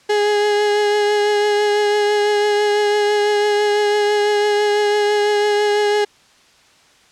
35% pulse tone with vibrato, 415.3 Hz, G#4, in tune, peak -12 dBFS, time 0.09-6.05 s, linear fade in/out 10 ms, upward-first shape triangle, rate 6 Hz, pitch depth 20 cents each way, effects white hiss -51 dBFS RMS until 7.11 s + low-pass 6000 Hz 12 dB/octave

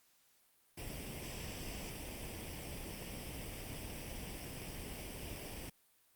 pink noise with comb filter, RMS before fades -45 dBFS, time 0.77-5.7 s, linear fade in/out 10 ms, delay 0.37 ms, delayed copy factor +0.6, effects white hiss -71 dBFS RMS until 6.15 s + Opus 48 kbps

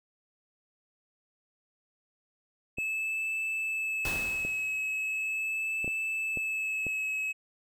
triangle tone with vibrato, 2600 Hz, E7, 24 cents flat, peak -28 dBFS, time 2.77-7.33 s, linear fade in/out 20 ms, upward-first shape sine, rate 0.39 Hz, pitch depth 20 cents each way
clicks, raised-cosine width 2 ms, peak -25 dBFS, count 6, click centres 2.785 / 4.45 / 5.845 / 5.878 / 6.373 / 6.867 s
pink noise with exponential decay, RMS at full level -34 dBFS, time 4.05-5.02 s, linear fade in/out 1 ms, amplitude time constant 210 ms
effects none

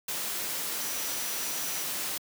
sine tone in noise, 5870 Hz, F#8, 15 cents flat, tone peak -40 dBFS, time 0.8-1.84 s, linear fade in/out 5 ms, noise white, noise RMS -33 dBFS, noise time 0.08-2.18 s, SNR -10 dB, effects high-pass 150 Hz 12 dB/octave

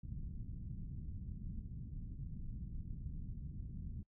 pink low-pass noise, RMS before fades -45 dBFS, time 0.03-4.03 s, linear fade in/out 5 ms, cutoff 190 Hz, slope 24 dB/octave, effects noise-tail reverb RT60 0.1 s tail -26 dB re dry

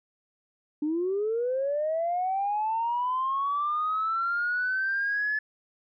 sine linear sweep, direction up, 291.8 to 1728 Hz, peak -24 dBFS, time 0.82-5.39 s, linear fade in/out 5 ms, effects tanh soft clip ceiling -20 dBFS

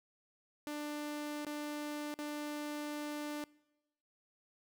sawtooth tone with dropouts, 296.4 Hz, D4, 16 cents sharp, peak -35 dBFS, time 0.67-3.44 s, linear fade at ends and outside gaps 0 ms, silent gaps 1.449-1.467 / 2.14-2.189 s, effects noise-tail reverb RT60 1.0 s tail -24 dB re dry

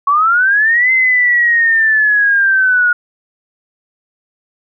sine linear two-way sweep, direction up then down, 1100 to 2071 to 1435 Hz, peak -8 dBFS, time 0.07-2.93 s, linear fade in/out 5 ms, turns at 0.92 s, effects none

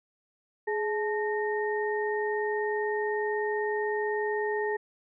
sine tone cluster, 419.4 / 871 / 1845 Hz, G#4 / A5 / A#6, +17 / -18 / -18 cents, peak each -28 / -34 / -34 dBFS, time 0.67-4.77 s, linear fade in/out 10 ms, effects none

